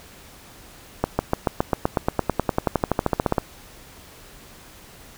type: accelerating click train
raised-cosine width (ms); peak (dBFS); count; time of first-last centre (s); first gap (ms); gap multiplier
1; -4; 25; 1.04-3.382; 150; 0.96
effects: pink hiss -46 dBFS RMS until 5.17 s